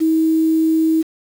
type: tone with quantisation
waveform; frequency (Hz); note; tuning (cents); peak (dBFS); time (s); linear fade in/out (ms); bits
sine; 320.3; E4; -50; -12; 0-1.03; 20; 6
effects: none